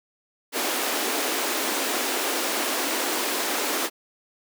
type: high-pass noise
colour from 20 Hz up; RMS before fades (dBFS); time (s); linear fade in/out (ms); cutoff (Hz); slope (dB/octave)
pink; -26; 0.52-3.9; 50; 260; 48
effects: none